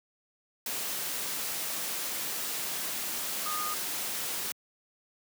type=tone in noise; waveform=sine; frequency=1229 Hz; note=D#6; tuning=22 cents flat; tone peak=-33 dBFS; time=3.46-3.74 s; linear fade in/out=2 ms; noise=white; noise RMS=-34 dBFS; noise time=0.66-4.52 s; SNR=-2 dB; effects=high-pass 150 Hz 12 dB/octave